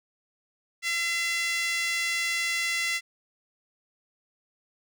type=tone with high-pass filter; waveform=5% pulse; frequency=679 Hz; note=F5; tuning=49 cents flat; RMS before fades=-28 dBFS; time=0.82-3.01 s; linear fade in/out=50 ms; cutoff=2000 Hz; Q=3.9; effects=none